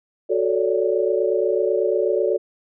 sine chord, D major seventh, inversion first, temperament equal with one note detuned, 370 / 440 / 559.2 / 587.3 Hz, F#4 / A4 / C#5 / D5, 0 / 0 / +15 / 0 cents, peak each -22 / -21 / -24 / -26 dBFS, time 0.29-2.38 s, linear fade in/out 20 ms, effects none

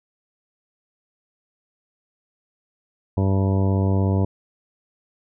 harmonic tone, 96.8 Hz, G2, 21 cents flat, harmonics 1 / 2 / 3 / 4 / 5 / 6 / 7 / 9 / 10, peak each -18 / -24 / -28 / -30 / -32 / -34 / -35 / -37 / -38 dBFS, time 3.17-4.25 s, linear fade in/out 5 ms, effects none

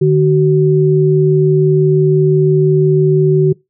sine tone pair together, 150.96 / 376.9 Hz, D3 / F#4, +48 / +32 cents, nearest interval octave + major third, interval 1584 cents, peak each -10 dBFS, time 0.01-3.53 s, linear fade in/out 10 ms, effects noise-tail reverb RT60 0.2 s tail -23 dB re dry

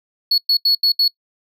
triangle tone bursts at uneven times, 4381 Hz, C#8, 21 cents flat, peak -11 dBFS, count 5, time 0.31-0.38 / 0.49-0.57 / 0.65-0.75 / 0.83-0.92 / 0.99-1.08 s, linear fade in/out 5 ms, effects noise-tail reverb RT60 0.1 s tail -24 dB re dry

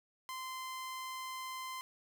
sawtooth tone, 1037 Hz, C6, 16 cents flat, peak -37 dBFS, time 0.29-1.81 s, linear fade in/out 0 ms, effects none

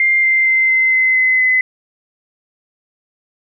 sine tone with pitch steps, 2100 / 2088 / 2076 / 2064 / 2052 / 2040 / 2028 Hz, C7 / C7 / C7 / C7 / C7 / C7 / B6, +6 / -4 / -14 / -24 / -34 / -44 / +45 cents, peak -10 dBFS, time 0-1.61 s, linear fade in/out 2 ms, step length 230 ms, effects none

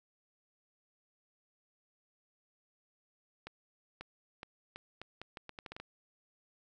accelerating click train, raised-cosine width 0.3 ms, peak -28 dBFS, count 13, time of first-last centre 3.47-5.8 s, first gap 540 ms, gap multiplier 0.78, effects none

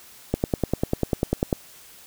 click train, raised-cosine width 2 ms, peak -7 dBFS, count 13, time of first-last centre 0.34-1.528 s, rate 10.1 Hz, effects white hiss -48 dBFS RMS until 2.06 s

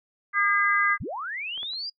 harmonic tone, 405.2 Hz, G#4, 43 cents flat, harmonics 3 / 4 / 5, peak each -24 / -24 / -24 dBFS, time 0.33-0.98 s, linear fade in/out 50 ms
clicks, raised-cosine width 0.5 ms, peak -34 / -34 / -29 / -36 dBFS, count 4, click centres 0.905 / 1.577 / 1.631 / 1.734 s
sine linear sweep, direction up, 35.73 to 4922 Hz, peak -30 dBFS, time 1-1.9 s, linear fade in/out 10 ms
effects noise-tail reverb RT60 0.1 s tail -26 dB re dry

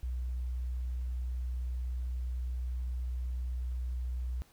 sine tone, 62 Hz, B1, 7 cents sharp, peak -31 dBFS, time 0.03-4.42 s, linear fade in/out 0 ms, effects tanh soft clip ceiling -29 dBFS + pink hiss -64 dBFS RMS until 4.52 s

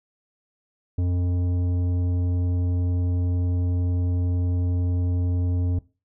sine tone with tanh clipping, 88.9 Hz, F2, 31 cents sharp, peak -22 dBFS, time 0.98-5.79 s, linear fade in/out 5 ms, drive 11 dB, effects noise-tail reverb RT60 0.3 s tail -19 dB re dry

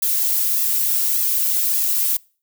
violet noise with flanger, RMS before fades -19 dBFS, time 0.02-2.17 s, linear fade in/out 5 ms, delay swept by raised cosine 1.3 to 3.3 ms, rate 1.7 Hz, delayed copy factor -0.8, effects noise-tail reverb RT60 0.4 s tail -25 dB re dry

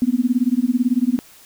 sine tone with tremolo, 247.6 Hz, B3, 5 cents sharp, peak -11 dBFS, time 0.02-1.19 s, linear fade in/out 0 ms, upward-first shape sine, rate 18 Hz, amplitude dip 100%, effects white hiss -47 dBFS RMS until 1.45 s

